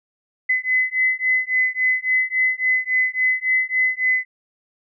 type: beating tone pair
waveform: sine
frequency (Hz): 2023 / 2026.6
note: B6 / B6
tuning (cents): +41 / +44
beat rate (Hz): 3.6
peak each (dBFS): -20 / -20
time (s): 0.49-4.25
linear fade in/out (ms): 10
effects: none